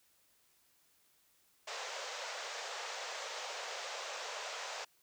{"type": "band-pass noise", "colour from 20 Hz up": "pink", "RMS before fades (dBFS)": -43, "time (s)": [1.67, 4.85], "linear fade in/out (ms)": 10, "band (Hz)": [480, 7200], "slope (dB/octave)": 48, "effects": ["white hiss -71 dBFS RMS until 5.02 s"]}